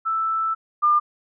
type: tone pair in turn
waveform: sine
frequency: 1321 / 1202 Hz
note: E6 / D6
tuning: +3 / +40 cents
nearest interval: major second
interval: 163 cents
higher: first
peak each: -20 / -14 dBFS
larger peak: second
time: 0.05-0.55 / 0.82-1 s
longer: first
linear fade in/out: 20 ms
effects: none